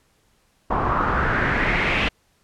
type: noise with low-pass filter sweep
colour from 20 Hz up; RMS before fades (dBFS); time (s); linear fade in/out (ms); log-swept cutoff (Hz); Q
pink; -21; 0.7-2.09; 10; 1000 to 2700; 3.7
effects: pink hiss -63 dBFS RMS until 2.43 s + low-pass 12000 Hz 12 dB/octave